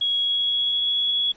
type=tone with pitch glide; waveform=sine; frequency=3322 to 3363 Hz; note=G#7 to G#7; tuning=0 to +21 cents; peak=-19 dBFS; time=0.01-1.32 s; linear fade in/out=5 ms; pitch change=+21 cents; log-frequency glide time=0.18-0.99 s; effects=pink hiss -54 dBFS RMS until 1.36 s + MP3 32 kbps